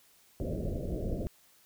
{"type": "low-pass noise", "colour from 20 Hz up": "pink", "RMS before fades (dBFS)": -34, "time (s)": [0.4, 1.27], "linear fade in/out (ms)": 0, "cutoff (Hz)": 650, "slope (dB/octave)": 96, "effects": ["white hiss -63 dBFS RMS until 1.65 s"]}